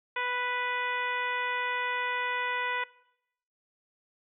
harmonic tone, 493.9 Hz, B4, in tune, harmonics 1 / 2 / 3 / 4 / 5 / 6 / 7, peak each -39 / -33 / -35 / -34 / -37 / -44 / -45 dBFS, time 0.16-2.84 s, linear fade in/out 5 ms, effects noise-tail reverb RT60 0.8 s tail -21 dB re dry

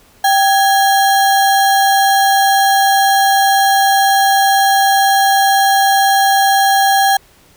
sine tone with sample-and-hold, 784 Hz, G5, in tune, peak -8 dBFS, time 0.24-7.17 s, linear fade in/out 5 ms, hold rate 2450 Hz, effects pink hiss -48 dBFS RMS until 7.56 s

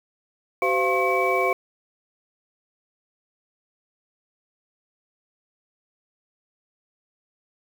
sine tone cluster, 381.5 / 513 / 692 / 1075 / 2287 Hz, G4 / C5 / F5 / C6 / D7, -47 / -34 / -16 / +47 / -47 cents, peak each -25 dBFS, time 0.62-1.53 s, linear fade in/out 2 ms, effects tanh soft clip ceiling -8 dBFS + 7-bit

